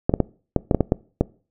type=clicks; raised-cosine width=2 ms; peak=-3 dBFS; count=9; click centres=0.095 / 0.139 / 0.203 / 0.563 / 0.712 / 0.747 / 0.807 / 0.921 / 1.21 s; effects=noise-tail reverb RT60 0.4 s tail -22 dB re dry